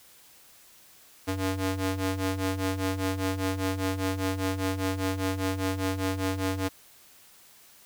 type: ring-modulated tone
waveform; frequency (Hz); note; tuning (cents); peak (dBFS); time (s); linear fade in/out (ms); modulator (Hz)
sawtooth; 190; F#3; +46; -20; 1.27-6.69; 20; 97.5
effects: white hiss -55 dBFS RMS until 7.85 s